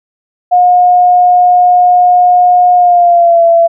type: tone with pitch glide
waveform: sine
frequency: 718 to 673.8 Hz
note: F5 to E5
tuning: +48 to +38 cents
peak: -3 dBFS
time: 0.51-3.68 s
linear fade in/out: 20 ms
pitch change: -110 cents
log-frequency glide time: 2.75-3.43 s
effects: none